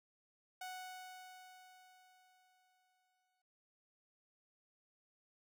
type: tone with exponential decay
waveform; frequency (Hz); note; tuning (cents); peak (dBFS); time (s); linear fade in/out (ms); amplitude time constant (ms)
sawtooth; 740; F#5; 0; -40; 0.61-3.42; 5; 610
effects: none

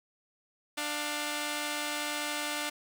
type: tone pair together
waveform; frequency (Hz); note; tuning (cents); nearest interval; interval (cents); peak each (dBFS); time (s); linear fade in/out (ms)
5% pulse; 296.4 / 708.6; D4 / F5; +16 / +25; octave + minor third; 1509; -22 / -26; 0.77-2.7; 10
effects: none

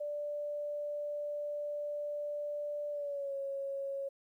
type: tone with pitch glide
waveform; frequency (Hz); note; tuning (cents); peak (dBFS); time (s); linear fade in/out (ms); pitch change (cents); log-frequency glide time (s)
sine; 587.3 to 551.1; D5 to C#5; 0 to -10; -35; 0-4.09; 10; -110; 2.91-3.34
effects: 12-bit

